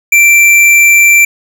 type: tone with hard clipping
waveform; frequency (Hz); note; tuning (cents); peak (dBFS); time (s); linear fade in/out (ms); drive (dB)
sine; 2349; D7; 0; -4; 0.12-1.25; 5; 13
effects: none